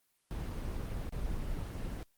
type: noise with dropouts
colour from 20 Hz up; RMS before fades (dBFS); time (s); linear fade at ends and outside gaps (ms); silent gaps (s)
brown; -37; 0.31-2.03; 0; 1.091-1.124
effects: white hiss -75 dBFS RMS until 2.17 s + Opus 24 kbps